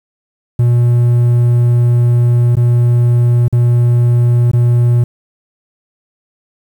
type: tone with dropouts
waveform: triangle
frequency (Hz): 120.3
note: B2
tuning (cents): -45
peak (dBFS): -5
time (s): 0.59-5.04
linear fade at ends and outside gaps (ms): 5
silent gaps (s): 2.555-2.568 / 3.482-3.526 / 4.515-4.533
effects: 7-bit